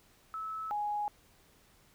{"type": "tone pair in turn", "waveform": "sine", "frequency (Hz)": [1302, 831.1], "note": ["E6", "G#5"], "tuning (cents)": [-22, 1], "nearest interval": "minor sixth", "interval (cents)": 777, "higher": "first", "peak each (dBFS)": [-36, -31], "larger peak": "second", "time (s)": [[0.34, 0.71], [0.71, 1.08]], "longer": "neither", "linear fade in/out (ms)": 0, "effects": ["pink hiss -64 dBFS RMS until 1.94 s"]}